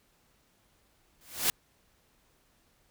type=noise with exponential growth; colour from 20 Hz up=white; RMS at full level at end=-23 dBFS; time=1.21-1.5 s; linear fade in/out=0 ms; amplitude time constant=63 ms; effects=pink hiss -68 dBFS RMS until 2.9 s